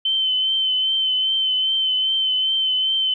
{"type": "tone with vibrato", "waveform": "sine", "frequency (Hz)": 3073, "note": "G7", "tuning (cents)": -35, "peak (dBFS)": -17, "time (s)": [0.05, 3.14], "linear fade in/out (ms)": 5, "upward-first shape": "triangle", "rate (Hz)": 2.5, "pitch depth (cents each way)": 31, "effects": []}